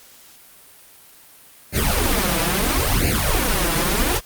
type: noise with flanger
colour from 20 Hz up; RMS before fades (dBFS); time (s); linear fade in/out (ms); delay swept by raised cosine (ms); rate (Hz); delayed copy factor
pink; -19; 1.72-4.21; 50; 0.43 to 6.03; 0.74; +0.9
effects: white hiss -47 dBFS RMS until 4.25 s + Opus 48 kbps